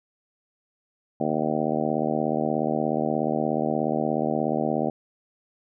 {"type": "harmonic tone", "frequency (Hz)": 76.8, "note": "D#2", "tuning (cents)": -22, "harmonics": [2, 3, 4, 5, 6, 7, 8, 9, 10], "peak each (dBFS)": [-33, -28, -30, -32, -33, -32, -30, -32, -32], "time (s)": [1.2, 4.9], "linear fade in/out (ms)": 5, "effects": []}